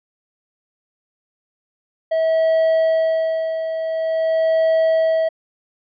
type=tone with tremolo; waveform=triangle; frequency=646 Hz; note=E5; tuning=35 cents flat; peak=-11 dBFS; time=2.11-5.29 s; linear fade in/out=10 ms; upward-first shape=sine; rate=0.47 Hz; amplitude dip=60%; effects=resampled to 11025 Hz